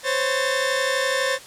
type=tone cluster; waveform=sawtooth; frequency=516 / 548 / 1790 Hz; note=C5 / C#5 / A6; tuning=-24 / -20 / +29 cents; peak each=-21 dBFS; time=0.03-1.39 s; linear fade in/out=50 ms; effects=white hiss -42 dBFS RMS until 1.46 s + low-pass 9000 Hz 12 dB/octave